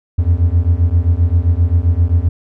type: beating tone pair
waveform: triangle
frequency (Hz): 81.9 / 89.5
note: E2 / F2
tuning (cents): -11 / +43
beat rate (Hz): 7.6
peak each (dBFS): -11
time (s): 0.18-2.29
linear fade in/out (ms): 10
effects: none